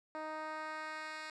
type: tone with band-pass filter sweep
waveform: 10% pulse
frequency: 311.1 Hz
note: D#4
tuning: in tune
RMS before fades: -43 dBFS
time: 0.15-1.3 s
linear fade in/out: 0 ms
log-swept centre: 670 to 2900 Hz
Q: 0.83
effects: resampled to 24000 Hz